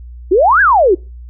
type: exponential two-way sweep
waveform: sine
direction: up then down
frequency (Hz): 336.1 to 1700 to 336.1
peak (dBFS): -6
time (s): 0.31-0.95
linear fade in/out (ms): 10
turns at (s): 0.61
effects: noise-tail reverb RT60 0.3 s tail -26 dB re dry + added 60 Hz sine -29 dBFS peak until 1.29 s